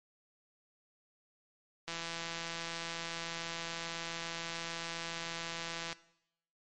click train, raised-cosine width 0.2 ms, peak -22 dBFS, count 677, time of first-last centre 1.88-5.928 s, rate 167 Hz, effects noise-tail reverb RT60 0.8 s tail -19 dB re dry + MP3 48 kbps

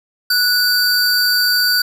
square tone pair together, 1475 / 4683 Hz, F#6 / D8, -6 / -6 cents, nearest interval octave + minor sixth, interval 2000 cents, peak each -17 / -15 dBFS, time 0.3-1.82 s, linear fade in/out 5 ms, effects none

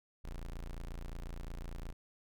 35% pulse tone, 28.49 Hz, A#0, 39 cents flat, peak -39 dBFS, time 0.24-1.93 s, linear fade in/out 10 ms, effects none

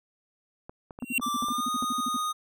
clicks, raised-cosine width 1 ms, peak -27 dBFS, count 8, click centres 0.695 / 0.908 / 0.989 / 1.024 / 1.197 / 1.424 / 1.485 / 1.825 s
square tone with exponential growth, 2747 Hz, F7, 29 cents flat, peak -21 dBFS, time 1-1.18 s, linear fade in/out 1 ms, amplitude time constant 38 ms
sine tone bursts, 246.9 Hz, B3, in tune, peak -29 dBFS, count 15, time 1.02-2.167 s, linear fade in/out 5 ms, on 27 ms, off 53 ms
square tone with pitch glide, 1174.7 to 1238.1 Hz, D6 to D#6, 0 to -9 cents, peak -28 dBFS, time 1.21-2.33 s, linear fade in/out 20 ms, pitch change +91 cents, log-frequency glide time 1.41-1.67 s
effects none

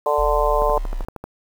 harmonic tone, 147.8 Hz, D3, 11 cents sharp, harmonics 3 / 4 / 5 / 6 / 7, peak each -23 / -20 / -26 / -24 / -22 dBFS, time 0.06-0.78 s, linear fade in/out 2 ms
sine exponential sweep, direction down, 46.25 to 30.22 Hz, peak -22 dBFS, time 0.18-1.05 s, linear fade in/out 10 ms
click train, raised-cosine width 1 ms, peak -17 dBFS, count 9, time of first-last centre 0.62-1.24 s, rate 12.9 Hz
effects 7-bit

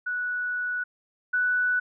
sine tone pair in turn, 1474 / 1484.3 Hz, F#6 / F#6, -7 / +5 cents, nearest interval unison, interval 12 cents, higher second, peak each -26 / -21 dBFS, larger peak second, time 0.06-0.84 / 1.33-1.8 s, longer first, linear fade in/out 10 ms, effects none

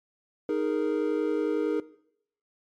triangle chord, D# suspended fourth, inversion none, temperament equal, 311.1 / 415.3 / 466.2 Hz, D#4 / G#4 / A#4, 0 / 0 / 0 cents, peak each -27 dBFS, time 0.49-1.8 s, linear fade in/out 2 ms, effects noise-tail reverb RT60 0.7 s tail -19 dB re dry + MP3 64 kbps

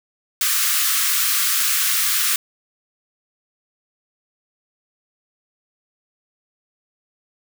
white high-pass noise, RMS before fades -19 dBFS, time 0.41-2.36 s, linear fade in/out 2 ms, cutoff 1100 Hz, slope 96 dB/octave, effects none

